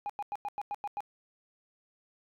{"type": "tone bursts", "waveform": "sine", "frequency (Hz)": 820, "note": "G#5", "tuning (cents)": -22, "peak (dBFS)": -30, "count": 8, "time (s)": [0.06, 1.005], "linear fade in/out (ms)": 0, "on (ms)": 35, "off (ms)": 95, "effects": ["tanh soft clip ceiling -31 dBFS"]}